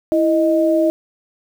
sine tone pair together, 329.7 / 622.3 Hz, E4 / D#5, 0 / 0 cents, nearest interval major seventh, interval 1100 cents, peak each -15 dBFS, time 0.12-0.9 s, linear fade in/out 0 ms, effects 7-bit

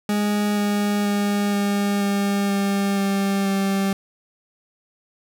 40% pulse tone with pitch steps, 207.1 / 205.4 / 203.8 / 202.1 / 200.5 / 198.89 / 197.29 / 195.7 Hz, G#3 / G#3 / G#3 / G#3 / G3 / G3 / G3 / G3, -5 / -19 / -32 / -47 / +39 / +25 / +11 / -3 cents, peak -18 dBFS, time 0.09-3.93 s, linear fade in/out 2 ms, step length 480 ms, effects none

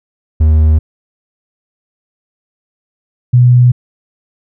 triangle / sine tone pair in turn, 77.78 / 123.47 Hz, D#2 / B2, 0 / 0 cents, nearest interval minor sixth, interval 800 cents, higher second, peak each -3 dBFS, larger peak neither, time 0.4-0.79 / 3.33-3.72 s, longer neither, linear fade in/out 10 ms, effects none

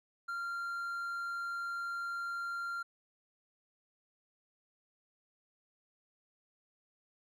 triangle tone, 1386 Hz, F6, 14 cents flat, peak -34 dBFS, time 0.28-2.83 s, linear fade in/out 10 ms, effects none

